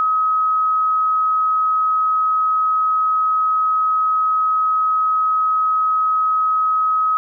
sine tone, 1272 Hz, D#6, 38 cents sharp, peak -14 dBFS, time 0-7.17 s, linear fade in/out 0 ms, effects none

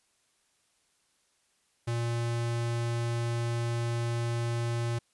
square tone, 117.7 Hz, A#2, 17 cents sharp, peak -29 dBFS, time 1.87-4.99 s, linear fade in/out 10 ms, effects white hiss -71 dBFS RMS until 5.13 s + resampled to 24000 Hz

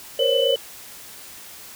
sine tone cluster, 472.2 / 529 / 558 / 3001 Hz, A#4 / C5 / C#5 / F#7, +22 / +19 / +11 / +24 cents, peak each -22 dBFS, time 0.19-0.56 s, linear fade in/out 5 ms, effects white hiss -41 dBFS RMS until 1.75 s

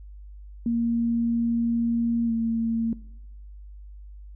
sine tone with pitch glide, 233.1 to 227.9 Hz, A#3 to A#3, 0 to -39 cents, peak -21 dBFS, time 0.66-2.93 s, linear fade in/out 2 ms, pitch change -39 cents, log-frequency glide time 2.26-2.31 s, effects noise-tail reverb RT60 0.8 s tail -20 dB re dry + added 50 Hz sine -40 dBFS peak until 4.35 s

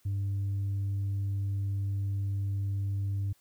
sine tone, 99 Hz, G2, 18 cents sharp, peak -26 dBFS, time 0.05-3.33 s, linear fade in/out 10 ms, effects tanh soft clip ceiling -27 dBFS + white hiss -67 dBFS RMS until 3.4 s

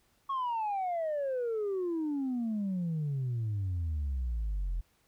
sine exponential sweep, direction down, 1110 to 41 Hz, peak -28 dBFS, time 0.29-4.81 s, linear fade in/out 10 ms, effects tanh soft clip ceiling -28 dBFS + pink hiss -70 dBFS RMS until 5.07 s

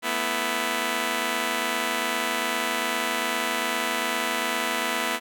5% pulse chord, A suspended second, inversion none, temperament just, 220 / 247.5 / 330 Hz, A3 / B3 / E4, 0 / +4 / +2 cents, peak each -21 / -17 / -19 dBFS, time 0.02-5.2 s, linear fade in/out 50 ms, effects none

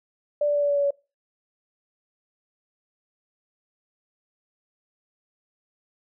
sine tone with pitch steps, 587.3 / 583.6 / 579.9 / 576.2 / 572.6 / 568.9 / 565.3 Hz, D5 / D5 / D5 / D5 / D5 / C#5 / C#5, 0 / -11 / -22 / -33 / -44 / +45 / +34 cents, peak -19 dBFS, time 0.41-0.907 s, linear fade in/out 5 ms, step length 71 ms, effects noise-tail reverb RT60 0.3 s tail -24 dB re dry

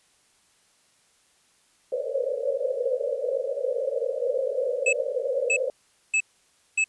white band-pass noise, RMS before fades -27 dBFS, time 1.92-5.7 s, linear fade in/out 2 ms, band 480 to 560 Hz, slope 96 dB/octave
square tone bursts, 2604 Hz, E7, 22 cents flat, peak -20 dBFS, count 4, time 4.86-6.842 s, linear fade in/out 5 ms, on 68 ms, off 570 ms
effects white hiss -63 dBFS RMS until 6.88 s + resampled to 24000 Hz

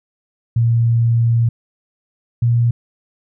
sine tone pair in turn, 116.5 / 118.4 Hz, A#2 / A#2, -1 / +27 cents, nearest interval unison, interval 28 cents, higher second, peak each -11 dBFS, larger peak neither, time 0.56-1.49 / 2.42-2.71 s, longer first, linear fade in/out 5 ms, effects none

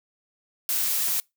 blue noise, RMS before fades -25 dBFS, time 0.69-1.2 s, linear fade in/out 0 ms
clicks, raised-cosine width 0.5 ms, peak -31 / -24 dBFS, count 2, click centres 1.081 / 1.084 s
effects noise-tail reverb RT60 0.2 s tail -25 dB re dry

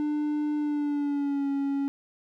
triangle tone with pitch glide, 298.3 to 278.3 Hz, D4 to C#4, +27 to +7 cents, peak -23 dBFS, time 0-1.88 s, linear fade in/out 0 ms, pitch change -120 cents, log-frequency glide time 0.57-1.49 s, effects none

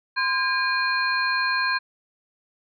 sine tone cluster, 1032 / 1614 / 2435 / 4190 Hz, C6 / G#6 / D#7 / C8, -24 / -50 / -38 / +2 cents, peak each -26 / -23 / -30 / -29 dBFS, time 0.16-1.79 s, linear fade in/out 20 ms, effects none

